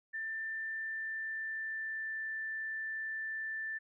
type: tone with pitch glide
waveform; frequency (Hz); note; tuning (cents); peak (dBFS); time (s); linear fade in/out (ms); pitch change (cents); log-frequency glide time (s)
sine; 1782 to 1768.7; A6 to A6; +22 to +9; -36; 0.13-3.79; 20; -13; 0.55-2.25
effects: none